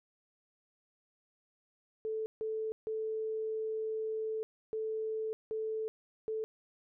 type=tone bursts at uneven times; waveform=sine; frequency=438.6 Hz; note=A4; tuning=6 cents flat; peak=-33 dBFS; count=6; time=2.05-2.26 / 2.41-2.72 / 2.87-4.43 / 4.73-5.33 / 5.51-5.88 / 6.28-6.44 s; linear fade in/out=0 ms; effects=none